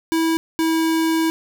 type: tone pair in turn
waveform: square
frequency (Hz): 326 / 324.2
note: E4 / E4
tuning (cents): -19 / -29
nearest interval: unison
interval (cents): 10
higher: first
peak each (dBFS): -17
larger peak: neither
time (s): 0.12-0.37 / 0.59-1.3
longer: second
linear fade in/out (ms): 0
effects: none